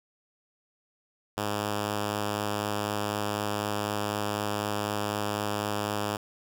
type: tone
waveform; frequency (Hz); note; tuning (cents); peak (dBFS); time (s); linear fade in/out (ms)
5% pulse; 104; G#2; +3; -17; 1.37-6.17; 5
effects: none